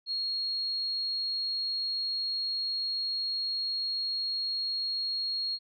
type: tone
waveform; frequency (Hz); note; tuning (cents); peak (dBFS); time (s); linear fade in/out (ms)
sine; 4287; C8; +41; -29; 0.06-5.59; 50
effects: none